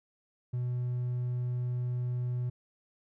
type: tone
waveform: triangle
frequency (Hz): 123.47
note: B2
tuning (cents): 0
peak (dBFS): -27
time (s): 0.53-2.5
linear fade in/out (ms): 10
effects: tanh soft clip ceiling -23 dBFS